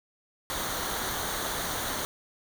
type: noise with comb filter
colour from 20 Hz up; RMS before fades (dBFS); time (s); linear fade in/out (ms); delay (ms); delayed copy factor
pink; -32; 0.5-2.05; 0; 0.39; -0.6
effects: none